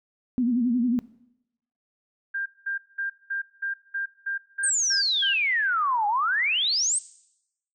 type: tone with vibrato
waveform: sine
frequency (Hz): 242.2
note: B3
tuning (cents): -34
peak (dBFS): -20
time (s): 0.38-0.99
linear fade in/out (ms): 0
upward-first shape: sine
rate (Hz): 11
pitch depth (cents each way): 99
type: tone bursts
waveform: sine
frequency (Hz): 1594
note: G6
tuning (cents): +28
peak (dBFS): -26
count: 10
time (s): 2.34-5.34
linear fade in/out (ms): 10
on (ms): 120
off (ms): 200
type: exponential two-way sweep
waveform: sine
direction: down then up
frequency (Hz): 8820 to 804 to 8820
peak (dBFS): -21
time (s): 4.63-6.99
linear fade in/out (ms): 10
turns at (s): 6.07
effects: noise-tail reverb RT60 0.8 s tail -19 dB re dry